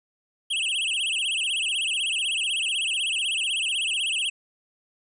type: tone with vibrato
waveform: square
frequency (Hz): 2931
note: F#7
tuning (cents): -17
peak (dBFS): -24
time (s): 0.5-4.3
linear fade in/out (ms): 10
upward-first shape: sine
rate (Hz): 16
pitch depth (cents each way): 210
effects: resampled to 24000 Hz + 10-bit